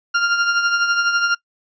40% pulse tone with tremolo, 1396.9 Hz, F6, in tune, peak -12 dBFS, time 0.14-1.35 s, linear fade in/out 10 ms, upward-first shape triangle, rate 12 Hz, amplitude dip 60%, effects noise-tail reverb RT60 0.1 s tail -23 dB re dry + resampled to 16000 Hz

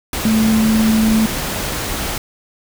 sine tone in noise, 220 Hz, A3, in tune, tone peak -11 dBFS, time 0.25-1.26 s, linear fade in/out 2 ms, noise pink, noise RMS -22 dBFS, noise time 0.13-2.18 s, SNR +8 dB, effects none

